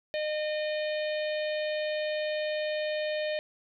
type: harmonic tone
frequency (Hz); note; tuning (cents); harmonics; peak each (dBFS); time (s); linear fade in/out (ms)
610; D#5; -34; 1 / 3 / 4 / 5 / 6 / 7; -29 / -39 / -41 / -43 / -45 / -46; 0.14-3.39; 0
effects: none